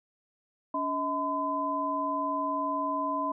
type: tone cluster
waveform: sine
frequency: 284.9 / 638 / 1016 Hz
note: C#4 / D#5 / B5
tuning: +48 / +43 / +49 cents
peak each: -34 / -35 / -29 dBFS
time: 0.74-3.32 s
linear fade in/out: 5 ms
effects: none